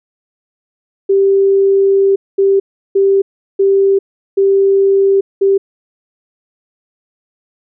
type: tone bursts at uneven times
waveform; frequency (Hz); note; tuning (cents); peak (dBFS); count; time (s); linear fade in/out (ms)
sine; 392; G4; 0; -7; 6; 1.09-2.16 / 2.38-2.6 / 2.95-3.22 / 3.59-3.99 / 4.37-5.21 / 5.41-5.58; 10
effects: none